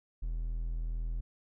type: tone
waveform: triangle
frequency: 41.05 Hz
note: E1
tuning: 6 cents flat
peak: -30 dBFS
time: 0.22-1.21 s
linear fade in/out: 10 ms
effects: none